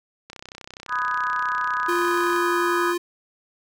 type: click train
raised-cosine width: 0.2 ms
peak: -21 dBFS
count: 67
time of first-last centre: 0.3-2.362 s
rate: 32 Hz
type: chord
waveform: sine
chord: G# minor seventh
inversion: first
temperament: just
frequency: 996.7 / 1245.9 / 1495.1 / 1661.2 Hz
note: B5 / D#6 / F#6 / G#6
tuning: +16 / +2 / +18 / 0 cents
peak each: -27 / -25 / -30 / -29 dBFS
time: 0.88-2.95 s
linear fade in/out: 50 ms
type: tone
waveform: square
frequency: 349.2 Hz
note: F4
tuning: in tune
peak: -23 dBFS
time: 1.88-2.98 s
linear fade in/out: 10 ms
effects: none